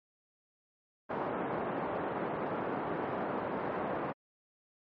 white band-pass noise, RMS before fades -35 dBFS, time 1.09-4.13 s, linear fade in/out 20 ms, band 180 to 830 Hz, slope 12 dB/octave, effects low-pass 2000 Hz 12 dB/octave + MP3 32 kbps

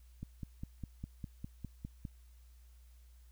click train, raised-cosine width 5 ms, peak -29 dBFS, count 10, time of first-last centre 0.23-2.052 s, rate 4.94 Hz, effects added 60 Hz sine -56 dBFS peak until 3.31 s + white hiss -72 dBFS RMS until 3.31 s

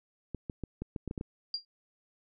clicks, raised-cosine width 3 ms, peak -23 dBFS, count 9, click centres 0.347 / 0.498 / 0.637 / 0.82 / 0.962 / 1.077 / 1.111 / 1.178 / 1.211 s
sine tone with exponential decay, 4772 Hz, D8, 27 cents sharp, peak -27 dBFS, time 1.54-1.65 s, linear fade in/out 2 ms, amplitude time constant 22 ms
effects none

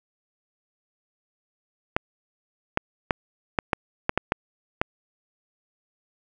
clicks, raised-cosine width 0.5 ms, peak -5 dBFS, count 9, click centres 1.965 / 2.774 / 3.108 / 3.588 / 3.732 / 4.094 / 4.176 / 4.321 / 4.815 s, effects none

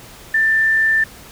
sine tone, 1778 Hz, A6, 18 cents sharp, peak -12 dBFS, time 0.34-1.04 s, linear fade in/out 5 ms, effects pink hiss -40 dBFS RMS until 1.31 s

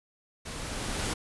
pink noise with level ramp, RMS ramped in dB -39 to -30 dBFS, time 0.45-1.14 s, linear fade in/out 10 ms, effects resampled to 24000 Hz

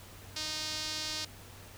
sawtooth tone with band-pass filter, 309.1 Hz, D#4, 11 cents flat, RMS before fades -37 dBFS, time 0.36-1.25 s, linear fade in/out 5 ms, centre 4800 Hz, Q 2.4, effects added 96 Hz sine -52 dBFS peak until 1.77 s + pink hiss -52 dBFS RMS until 1.77 s

